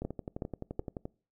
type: two click trains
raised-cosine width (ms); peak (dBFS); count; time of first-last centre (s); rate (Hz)
2; -20 / -24; 3 / 13; 0.05-0.793 / 0.02-1.054; 2.69 / 11.6
effects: noise-tail reverb RT60 0.4 s tail -24 dB re dry